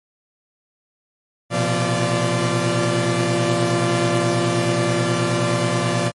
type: tone cluster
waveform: sawtooth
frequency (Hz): 117.3 / 126.7 / 172.3 / 344.4 / 585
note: A#2 / B2 / F3 / F4 / D5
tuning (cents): +11 / +45 / -23 / -24 / -7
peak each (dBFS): -20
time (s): 1.5-6.12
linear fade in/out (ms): 50
effects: MP3 48 kbps